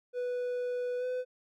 triangle tone with pitch glide, 493.4 to 503.5 Hz, B4 to B4, -2 to +33 cents, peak -29 dBFS, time 0.13-1.25 s, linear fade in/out 50 ms, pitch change +35 cents, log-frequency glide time 0.98-1.05 s, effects none

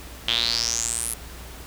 sawtooth tone with band-pass filter sweep, 116.5 Hz, A#2, 1 cent flat, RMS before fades -25 dBFS, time 0.28-1.14 s, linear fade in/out 0 ms, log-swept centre 3200 to 11000 Hz, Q 7.4, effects added 60 Hz sine -40 dBFS peak until 1.66 s + pink hiss -42 dBFS RMS until 1.66 s

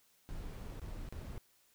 brown noise with dropouts, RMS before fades -44 dBFS, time 0.29-1.38 s, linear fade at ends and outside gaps 0 ms, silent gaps 0.797-0.817 / 1.088-1.125 s, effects white hiss -70 dBFS RMS until 1.74 s

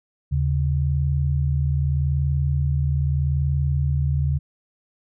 sine tone pair together, 77.78 / 138.59 Hz, D#2 / C#3, 0 / 0 cents, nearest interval minor seventh, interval 1000 cents, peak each -21 dBFS, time 0.31-4.39 s, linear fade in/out 20 ms, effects none

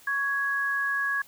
sine tone pair together, 1116.4 / 1665 Hz, C#6 / G#6, +12 / +4 cents, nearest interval perfect fifth, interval 692 cents, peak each -32 / -25 dBFS, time 0.07-1.22 s, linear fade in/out 5 ms, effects white hiss -54 dBFS RMS until 1.27 s

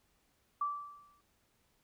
sine tone with exponential decay, 1163 Hz, D6, 17 cents flat, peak -29 dBFS, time 0.61-1.21 s, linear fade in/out 5 ms, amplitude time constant 130 ms, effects pink hiss -74 dBFS RMS until 1.83 s

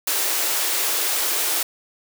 white high-pass noise, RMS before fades -22 dBFS, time 0.07-1.63 s, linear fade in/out 5 ms, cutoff 300 Hz, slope 96 dB/octave, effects none

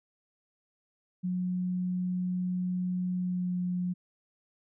sine tone with pitch glide, 181.4 to 179.52 Hz, F#3 to F3, -34 to +48 cents, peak -28 dBFS, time 1.23-3.94 s, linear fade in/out 20 ms, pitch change -18 cents, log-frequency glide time 3.15-3.6 s, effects none

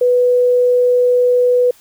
sine tone, 493.9 Hz, B4, in tune, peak -9 dBFS, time 0.01-1.71 s, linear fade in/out 5 ms, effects white hiss -48 dBFS RMS until 1.8 s

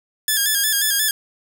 5% pulse tone with vibrato, 1679 Hz, G#6, 18 cents sharp, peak -6 dBFS, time 0.28-1.11 s, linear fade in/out 2 ms, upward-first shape square, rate 5.6 Hz, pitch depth 56 cents each way, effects none

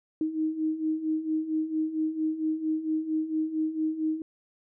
sine beating tone pair, 311.1 / 315.5 Hz, D#4 / D#4, 0 / +24 cents, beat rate 4.4 Hz, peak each -32 / -27 dBFS, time 0.21-4.22 s, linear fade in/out 2 ms, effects none

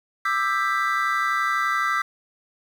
triangle chord, E minor seventh, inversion third, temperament just, 1186.7 / 1318.5 / 1582.2 / 1977.8 Hz, D6 / E6 / G6 / B6, +18 / 0 / +16 / +2 cents, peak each -24 / -23 / -26 / -25 dBFS, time 0.25-2.02 s, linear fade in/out 5 ms, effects 8-bit

